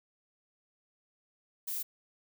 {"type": "noise", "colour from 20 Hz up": "violet", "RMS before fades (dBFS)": -36, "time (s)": [1.67, 1.83], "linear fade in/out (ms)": 10, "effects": []}